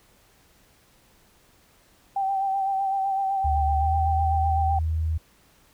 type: tone with vibrato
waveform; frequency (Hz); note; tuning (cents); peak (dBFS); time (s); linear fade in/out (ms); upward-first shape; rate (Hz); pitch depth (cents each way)
sine; 779; G5; -11; -22; 2.16-4.79; 5; sine; 7.9; 30
type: tone with pitch glide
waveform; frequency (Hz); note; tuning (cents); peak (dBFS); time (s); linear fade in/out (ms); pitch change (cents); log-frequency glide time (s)
sine; 74.1 to 79.88; D2 to D#2; +16 to +46; -22; 3.44-5.18; 10; +130; 3.8-3.89
effects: pink hiss -59 dBFS RMS until 5.73 s